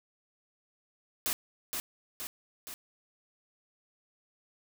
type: noise with echo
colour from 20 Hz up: white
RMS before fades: -31 dBFS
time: 1.26-1.33 s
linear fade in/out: 0 ms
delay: 470 ms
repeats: 3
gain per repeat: -4 dB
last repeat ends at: 2.74 s
effects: none